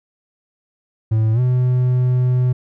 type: tone with pitch glide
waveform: triangle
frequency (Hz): 110.2 to 125.86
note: A2 to B2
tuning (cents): +3 to +33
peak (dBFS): -11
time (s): 1.11-2.53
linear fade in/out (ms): 10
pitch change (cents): +230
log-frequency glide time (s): 1.33-1.4
effects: none